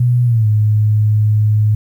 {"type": "tone with pitch glide", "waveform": "sine", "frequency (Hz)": [122.4, 106.56], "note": ["B2", "G#2"], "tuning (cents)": [-15, 45], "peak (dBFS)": -9, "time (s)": [0, 1.75], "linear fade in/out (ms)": 5, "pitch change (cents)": -240, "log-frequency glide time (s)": [0.25, 0.47], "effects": ["8-bit"]}